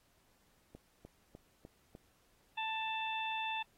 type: click train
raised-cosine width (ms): 2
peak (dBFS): -37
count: 5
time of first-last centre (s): 0.75-1.951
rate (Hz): 3.33
type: harmonic tone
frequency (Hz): 884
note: A5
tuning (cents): +8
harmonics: 1 / 2 / 3 / 4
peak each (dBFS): -38 / -47 / -40 / -44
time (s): 2.57-3.63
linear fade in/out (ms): 10
effects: pink hiss -72 dBFS RMS until 3.77 s + AAC 48 kbps